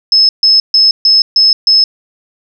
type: tone bursts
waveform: sine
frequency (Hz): 5200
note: E8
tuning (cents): -24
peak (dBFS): -4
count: 6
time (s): 0.12-1.84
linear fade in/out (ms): 2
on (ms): 170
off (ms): 140
effects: none